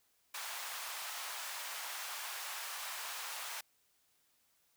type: high-pass noise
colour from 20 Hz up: pink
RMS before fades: -43 dBFS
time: 0.34-3.61 s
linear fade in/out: 5 ms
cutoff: 800 Hz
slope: 24 dB/octave
effects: white hiss -74 dBFS RMS until 4.76 s